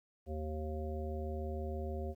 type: harmonic tone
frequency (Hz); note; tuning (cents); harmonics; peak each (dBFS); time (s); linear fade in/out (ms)
77.2; D#2; -13; 1 / 3 / 5 / 7 / 9; -38 / -46 / -44 / -46 / -48; 0.26-2.15; 50
effects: 12-bit